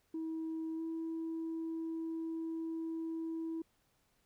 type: tone with pitch glide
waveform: sine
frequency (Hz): 321.8 to 326.1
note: E4 to E4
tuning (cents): -42 to -19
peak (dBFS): -35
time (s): 0.14-3.62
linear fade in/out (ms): 5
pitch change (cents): +23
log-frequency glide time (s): 0.76-0.81
effects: tanh soft clip ceiling -34 dBFS + pink hiss -75 dBFS RMS until 4.25 s